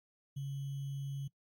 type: tone with sample-and-hold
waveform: sine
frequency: 138.4 Hz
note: C#3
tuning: 2 cents flat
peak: -36 dBFS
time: 0.36-1.28 s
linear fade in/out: 10 ms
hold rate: 3150 Hz
effects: noise-tail reverb RT60 0.1 s tail -20 dB re dry + MP3 64 kbps